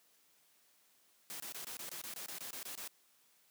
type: noise bursts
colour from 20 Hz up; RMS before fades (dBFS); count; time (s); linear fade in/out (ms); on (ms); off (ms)
white; -45; 13; 1.3-2.876; 0; 100; 23
effects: white hiss -70 dBFS RMS until 3.5 s + high-pass 150 Hz 12 dB/octave